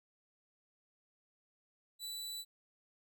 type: tone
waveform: sawtooth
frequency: 3964 Hz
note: B7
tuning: 6 cents sharp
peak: -38 dBFS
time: 1.99-2.45 s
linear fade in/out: 50 ms
effects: none